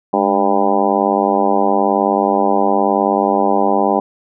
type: harmonic tone with a mistuned harmonic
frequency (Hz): 99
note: G2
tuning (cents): +18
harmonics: 2 / 3 / 4 / 5 / 6 / 7 / 8 / 9 / 10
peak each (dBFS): -21 / -21 / -20 / -22 / -20 / -22 / -17 / -23 / -23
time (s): 0.13-4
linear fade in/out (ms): 5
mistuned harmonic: 2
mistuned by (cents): +76
effects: none